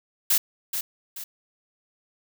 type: noise with echo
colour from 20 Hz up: blue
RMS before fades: -20 dBFS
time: 0.3-0.38 s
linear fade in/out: 5 ms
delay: 430 ms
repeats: 2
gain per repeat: -8 dB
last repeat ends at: 1.24 s
effects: none